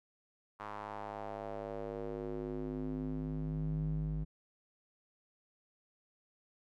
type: tone with band-pass filter sweep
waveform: square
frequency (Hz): 51.9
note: G#1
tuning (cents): 0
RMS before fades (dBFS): -39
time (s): 0.59-4.25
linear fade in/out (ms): 20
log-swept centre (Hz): 1100 to 120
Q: 2.5
effects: none